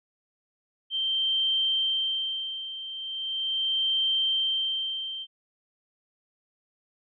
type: tone with tremolo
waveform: sine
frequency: 3136 Hz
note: G7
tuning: in tune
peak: -22 dBFS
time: 0.9-5.27 s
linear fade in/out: 50 ms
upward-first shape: sine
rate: 0.39 Hz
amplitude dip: 75%
effects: none